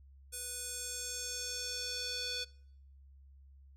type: tone with band-pass filter sweep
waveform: square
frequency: 493.9 Hz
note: B4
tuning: in tune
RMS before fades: -40 dBFS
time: 0.32-2.45 s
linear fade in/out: 20 ms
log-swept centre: 9500 to 4200 Hz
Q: 2.5
effects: noise-tail reverb RT60 0.7 s tail -24 dB re dry + added 68 Hz sine -55 dBFS peak until 3.76 s